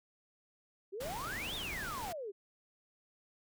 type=exponential two-way sweep; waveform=sine; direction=up then down; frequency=365.4 to 3729 to 376.9 Hz; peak=-39 dBFS; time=0.92-2.32 s; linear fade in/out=20 ms; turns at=1.55 s
type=noise; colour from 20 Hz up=pink; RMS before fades=-44 dBFS; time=1-2.13 s; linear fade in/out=10 ms
effects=none